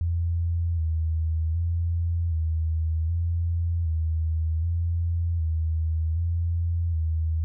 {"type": "tone with vibrato", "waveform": "sine", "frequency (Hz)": 82.41, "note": "E2", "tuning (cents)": 0, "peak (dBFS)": -22, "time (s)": [0.01, 7.44], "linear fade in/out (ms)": 0, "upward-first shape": "square", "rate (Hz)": 0.65, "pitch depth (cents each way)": 47, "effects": []}